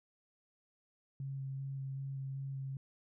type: tone with vibrato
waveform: sine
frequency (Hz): 135.7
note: C#3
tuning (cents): -36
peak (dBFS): -38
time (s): 1.2-2.77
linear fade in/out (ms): 2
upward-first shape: square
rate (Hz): 2.6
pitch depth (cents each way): 10
effects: none